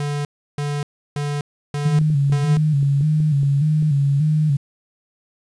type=tone bursts; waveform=square; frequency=145.3 Hz; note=D3; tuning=18 cents flat; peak=-22 dBFS; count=5; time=0-2.57 s; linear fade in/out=2 ms; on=250 ms; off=330 ms
type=tone with vibrato; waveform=sine; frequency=146.83 Hz; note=D3; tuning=in tune; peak=-14 dBFS; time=1.85-4.57 s; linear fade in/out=10 ms; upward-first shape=square; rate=1.7 Hz; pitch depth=80 cents each way
type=clicks; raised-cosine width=3 ms; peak=-22 dBFS; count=9; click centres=2.014 / 2.102 / 2.298 / 2.573 / 2.829 / 3.009 / 3.203 / 3.432 / 3.825 s
effects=resampled to 22050 Hz + 8-bit